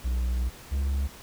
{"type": "tone pair in turn", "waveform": "triangle", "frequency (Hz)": [61.2, 68.69], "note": ["B1", "C#2"], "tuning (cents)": [-15, -15], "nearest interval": "major second", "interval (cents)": 200, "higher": "second", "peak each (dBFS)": -22, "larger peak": "neither", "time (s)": [[0.04, 0.5], [0.71, 1.08]], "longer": "first", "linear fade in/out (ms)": 20, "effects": ["pink hiss -47 dBFS RMS until 1.22 s"]}